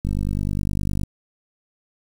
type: click train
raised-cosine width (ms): 5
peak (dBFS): -12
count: 50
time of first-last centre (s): 0.05-1.034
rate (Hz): 49.8
effects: 7-bit